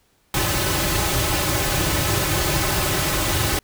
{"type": "noise with comb filter", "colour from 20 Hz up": "pink", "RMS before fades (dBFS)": -21, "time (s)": [0.34, 3.59], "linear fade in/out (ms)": 2, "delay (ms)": 4.3, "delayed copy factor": -0.8, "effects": ["pink hiss -62 dBFS RMS until 3.63 s"]}